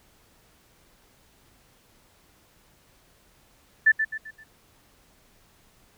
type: tone with echo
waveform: sine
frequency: 1760 Hz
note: A6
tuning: in tune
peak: -13 dBFS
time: 3.86-3.92 s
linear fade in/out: 10 ms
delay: 130 ms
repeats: 4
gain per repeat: -8 dB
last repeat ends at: 4.44 s
effects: pink hiss -60 dBFS RMS until 5.97 s